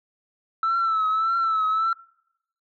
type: tone with vibrato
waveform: sine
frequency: 1318.5 Hz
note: E6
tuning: in tune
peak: -18 dBFS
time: 0.63-1.93 s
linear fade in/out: 2 ms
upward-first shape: triangle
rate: 1.7 Hz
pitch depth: 64 cents each way
effects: noise-tail reverb RT60 0.8 s tail -26 dB re dry + tanh soft clip ceiling -17 dBFS